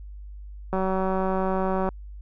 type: click train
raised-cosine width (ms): 1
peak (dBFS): -13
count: 220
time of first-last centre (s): 0.73-1.889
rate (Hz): 189
effects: added 50 Hz sine -37 dBFS peak until 2.21 s